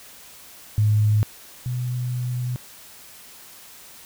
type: tone pair in turn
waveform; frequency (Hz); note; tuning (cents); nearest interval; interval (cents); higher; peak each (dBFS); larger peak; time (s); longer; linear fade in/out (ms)
sine; 106.2 / 124.15; G#2 / B2; +39 / +9; minor third; 270; second; -15 / -23; first; 0.78-1.23 / 1.66-2.56; second; 0
effects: white hiss -45 dBFS RMS until 4.05 s